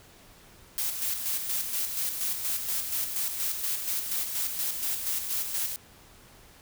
blue noise with tremolo, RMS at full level -29 dBFS, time 0.78-5.76 s, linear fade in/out 0 ms, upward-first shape square, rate 4.2 Hz, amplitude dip 45%, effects pink hiss -54 dBFS RMS until 6.61 s

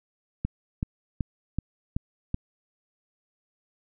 click train, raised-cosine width 5 ms, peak -14 dBFS, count 6, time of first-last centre 0.45-2.344 s, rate 2.64 Hz, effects none

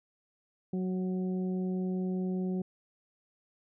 harmonic tone with a mistuned harmonic, 185 Hz, F#3, in tune, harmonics 1 / 2 / 3 / 4, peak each -30 / -37 / -49 / -51 dBFS, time 0.73-2.62 s, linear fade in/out 5 ms, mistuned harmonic 3, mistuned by -16 cents, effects none

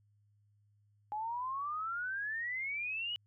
sine exponential sweep, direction up, 830.6 to 2971 Hz, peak -35 dBFS, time 1.12-3.16 s, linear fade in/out 0 ms, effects added 103 Hz sine -67 dBFS peak until 3.26 s

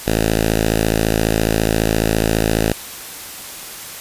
5% pulse tone with notch filter, 54.6 Hz, A1, 13 cents flat, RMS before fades -17 dBFS, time 0.06-2.73 s, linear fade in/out 10 ms, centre 1100 Hz, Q 1.6, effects white hiss -32 dBFS RMS until 4 s + resampled to 32000 Hz

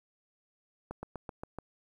slowing click train, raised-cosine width 1 ms, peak -25 dBFS, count 6, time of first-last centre 0.91-1.586 s, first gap 120 ms, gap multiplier 1.06, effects 10-bit

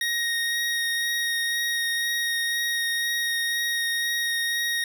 25% pulse tone with vibrato, 1871 Hz, A#6, 6 cents sharp, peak -20 dBFS, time 0.01-4.84 s, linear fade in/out 2 ms, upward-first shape sine, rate 2 Hz, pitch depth 9 cents each way, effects none

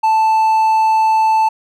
triangle tone, 880 Hz, A5, in tune, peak -8 dBFS, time 0.03-1.49 s, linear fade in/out 10 ms, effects none

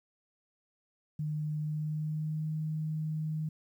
sine tone with pitch glide, 152.1 to 155.66 Hz, D#3 to D#3, -39 to +1 cents, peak -31 dBFS, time 1.19-3.49 s, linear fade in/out 5 ms, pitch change +40 cents, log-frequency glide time 1.6-2.48 s, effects 11-bit

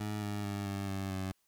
20% pulse tone with pitch steps, 105.3 / 103.13 / 101.01 / 98.93 / 96.9 / 94.9 Hz, G#2 / G#2 / G#2 / G2 / G2 / F#2, +24 / -12 / -48 / +16 / -20 / +44 cents, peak -30 dBFS, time 0-1.32 s, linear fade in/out 5 ms, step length 220 ms, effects white hiss -75 dBFS RMS until 1.47 s

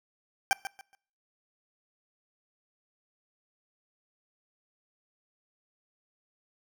20% pulse tone with echo, 784 Hz, G5, in tune, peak -16 dBFS, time 0.51-0.53 s, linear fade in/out 0 ms, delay 140 ms, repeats 3, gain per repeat -12 dB, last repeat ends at 0.95 s, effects noise-tail reverb RT60 0.6 s tail -25 dB re dry

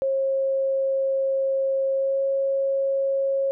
sine tone with pitch glide, 539 to 544.6 Hz, C#5 to C#5, -49 to -31 cents, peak -20 dBFS, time 0.02-3.51 s, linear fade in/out 0 ms, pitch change +18 cents, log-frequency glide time 1.91-2.22 s, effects none

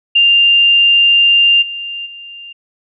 sine tone with level steps, 2794 Hz, F7, in tune, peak -6 / -21 / -29 dBFS, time 0.15-2.53 s, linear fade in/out 10 ms, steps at 1.61 / 2.05 s, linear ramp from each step 20 ms, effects none

